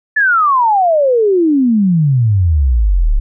sine exponential sweep, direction down, 1760 to 33 Hz, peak -8 dBFS, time 0.16-3.2 s, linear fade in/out 10 ms, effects none

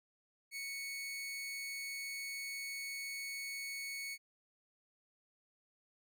sawtooth tone with amplitude modulation, 2217 Hz, C#7, in tune, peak -36 dBFS, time 0.51-4.18 s, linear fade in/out 50 ms, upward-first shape sine, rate 225 Hz, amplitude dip 30%, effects none

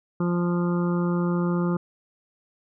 harmonic tone, 174.61 Hz, F3, in tune, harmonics 1 / 2 / 3 / 5 / 6 / 7 / 8, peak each -22 / -28 / -35 / -39 / -40 / -36 / -42 dBFS, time 0.2-1.77 s, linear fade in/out 5 ms, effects none

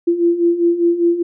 sine beating tone pair, 339.1 / 344.1 Hz, E4 / F4, +49 / -26 cents, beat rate 5 Hz, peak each -18 / -13 dBFS, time 0.07-1.23 s, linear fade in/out 10 ms, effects none

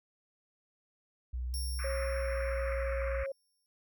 sine tone with pitch glide, 61.74 to 59.84 Hz, B1 to A#1, 0 to +46 cents, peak -33 dBFS, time 1.33-3.24 s, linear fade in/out 10 ms, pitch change -54 cents, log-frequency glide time 2.19-2.33 s
15% pulse tone with exponential decay, 5500 Hz, F8, 27 cents flat, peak -32 dBFS, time 1.54-3.66 s, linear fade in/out 0 ms, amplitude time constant 460 ms
pink band-pass noise, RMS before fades -43 dBFS, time 1.79-3.26 s, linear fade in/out 0 ms, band 1100 to 2400 Hz, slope 96 dB/octave
sine tone, 544 Hz, C#5, 33 cents flat, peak -34 dBFS, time 1.84-3.32 s, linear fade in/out 5 ms
effects none

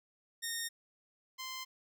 10% pulse tone pair in turn, 1844 / 1040.7 Hz, A#6 / C6, -19 / -10 cents, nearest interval minor seventh, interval 991 cents, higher first, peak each -27 / -32 dBFS, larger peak first, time 0.42-0.69 / 1.38-1.65 s, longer neither, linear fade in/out 20 ms, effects none

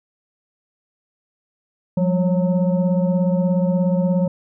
sine tone with frequency modulation, 176.1 Hz, F3, 15 cents sharp, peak -15 dBFS, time 1.97-4.28 s, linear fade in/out 5 ms, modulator 369 Hz, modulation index 0.87, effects none

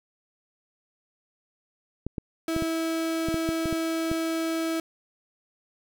clicks, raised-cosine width 3 ms, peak -17 dBFS, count 10, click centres 2.066 / 2.182 / 2.564 / 2.623 / 3.286 / 3.343 / 3.49 / 3.657 / 3.727 / 4.115 s
35% pulse tone, 326 Hz, E4, 19 cents flat, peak -24 dBFS, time 2.48-4.8 s, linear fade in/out 2 ms
effects none

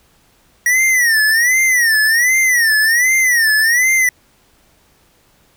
square tone with vibrato, 1900 Hz, A#6, 33 cents sharp, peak -11 dBFS, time 0.66-4.09 s, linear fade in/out 2 ms, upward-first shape sine, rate 1.3 Hz, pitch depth 170 cents each way, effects pink hiss -54 dBFS RMS until 5.56 s

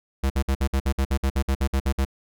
square tone bursts, 67.2 Hz, C2, 47 cents sharp, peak -20 dBFS, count 15, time 0.23-2.051 s, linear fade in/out 10 ms, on 71 ms, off 54 ms, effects none

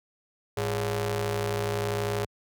sawtooth ring-modulated tone, 153.1 Hz, D#3, 28 cents flat, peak -19 dBFS, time 0.57-2.25 s, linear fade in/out 5 ms, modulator 260 Hz, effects high-pass 80 Hz 12 dB/octave

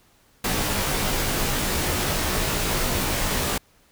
pink noise with comb filter, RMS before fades -24 dBFS, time 0.44-3.58 s, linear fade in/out 5 ms, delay 18 ms, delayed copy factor -0.85, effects pink hiss -59 dBFS RMS until 3.91 s

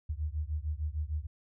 sine beating tone pair, 73.42 / 80.02 Hz, D2 / D#2, 0 / +49 cents, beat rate 6.6 Hz, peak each -34 / -35 dBFS, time 0.09-1.27 s, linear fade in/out 10 ms, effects none

